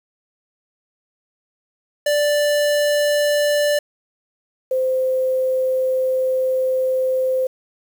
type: tone pair in turn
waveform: square / sine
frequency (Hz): 587.3 / 518.1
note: D5 / C5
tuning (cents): 0 / -17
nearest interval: major second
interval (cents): 217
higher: first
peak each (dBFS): -16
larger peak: neither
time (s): 2.06-3.79 / 4.71-7.47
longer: second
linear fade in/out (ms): 5
effects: 7-bit